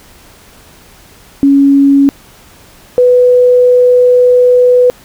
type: tone pair in turn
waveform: sine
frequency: 278.3 / 495.9 Hz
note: C#4 / B4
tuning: +7 / +7 cents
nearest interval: minor seventh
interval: 1000 cents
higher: second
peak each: -3 dBFS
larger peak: neither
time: 1.43-2.09 / 2.98-4.9 s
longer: second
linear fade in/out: 0 ms
effects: pink hiss -40 dBFS RMS until 5.04 s